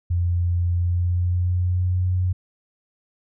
sine tone with pitch glide, 87.31 to 91.18 Hz, F2 to F#2, 0 to -25 cents, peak -18 dBFS, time 0.1-2.33 s, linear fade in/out 10 ms, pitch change +75 cents, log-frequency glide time 0.74-2.06 s, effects none

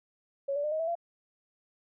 sine tone with pitch steps, 554.4 / 577.9 / 602.5 / 628.1 / 654.7 / 682.5 Hz, C#5 / D5 / D5 / D#5 / E5 / F5, 0 / -28 / +44 / +16 / -12 / -40 cents, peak -28 dBFS, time 0.48-0.954 s, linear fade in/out 10 ms, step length 79 ms, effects none

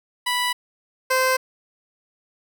15% pulse tone pair in turn, 986 / 518 Hz, B5 / C5, -3 / -17 cents, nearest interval major seventh, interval 1114 cents, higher first, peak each -14 / -11 dBFS, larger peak second, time 0.26-0.53 / 1.1-1.37 s, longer neither, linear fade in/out 10 ms, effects none

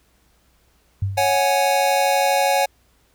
sine tone with exponential decay, 97.9 Hz, G2, 2 cents flat, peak -16 dBFS, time 1.02-1.45 s, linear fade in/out 5 ms, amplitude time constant 92 ms
square chord, C# suspended fourth, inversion none, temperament just, 554.4 / 739.2 / 831.5 Hz, C#5 / F#5 / G#5, 0 / -2 / +2 cents, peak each -21 dBFS, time 1.17-2.66 s, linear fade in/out 10 ms
effects added 60 Hz sine -61 dBFS peak until 3.14 s + pink hiss -61 dBFS RMS until 3.14 s

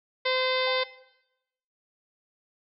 harmonic tone, 515 Hz, C5, 28 cents flat, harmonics 1 / 2 / 3 / 4 / 5 / 6 / 7 / 8 / 9 / 10, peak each -27 / -32 / -36 / -29 / -39 / -38 / -32 / -39 / -37 / -43 dBFS, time 0.25-0.84 s, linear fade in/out 10 ms
sine tone with exponential decay, 796 Hz, G5, 26 cents sharp, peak -36 dBFS, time 0.67-1.13 s, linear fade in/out 1 ms, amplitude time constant 100 ms
effects noise-tail reverb RT60 0.9 s tail -18 dB re dry

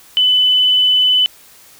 sine tone, 3006 Hz, F#7, 27 cents sharp, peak -9 dBFS, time 0.17-1.26 s, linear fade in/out 0 ms, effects white hiss -44 dBFS RMS until 1.79 s

